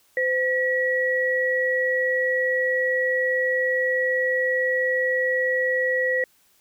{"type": "tone pair together", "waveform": "sine", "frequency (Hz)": [512, 1924.7], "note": ["C5", "B6"], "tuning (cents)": [-38, -45], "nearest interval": "octave + major seventh", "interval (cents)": 2293, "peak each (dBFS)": [-23, -22], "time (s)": [0.17, 6.24], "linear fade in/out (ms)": 2, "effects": ["white hiss -61 dBFS RMS until 6.6 s"]}